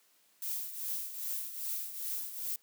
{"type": "noise with tremolo", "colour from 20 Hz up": "violet", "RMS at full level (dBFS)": -35, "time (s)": [0.42, 2.56], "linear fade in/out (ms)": 2, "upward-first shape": "triangle", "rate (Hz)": 2.5, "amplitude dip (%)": 70, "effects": ["white hiss -68 dBFS RMS until 2.62 s", "high-pass 200 Hz 12 dB/octave"]}